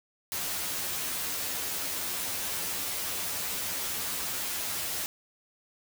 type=noise with comb filter; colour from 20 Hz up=white; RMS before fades=-33 dBFS; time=0.32-5.06 s; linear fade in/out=0 ms; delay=11 ms; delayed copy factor=+0.75; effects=none